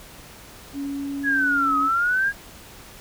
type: tone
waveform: sine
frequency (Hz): 280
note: C#4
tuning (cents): +18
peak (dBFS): -26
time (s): 0.73-1.9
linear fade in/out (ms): 50
type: exponential two-way sweep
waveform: sine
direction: down then up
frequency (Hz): 1695 to 1252 to 1650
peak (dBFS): -18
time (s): 1.23-2.33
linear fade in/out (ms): 50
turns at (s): 1.78
effects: pink hiss -44 dBFS RMS until 3 s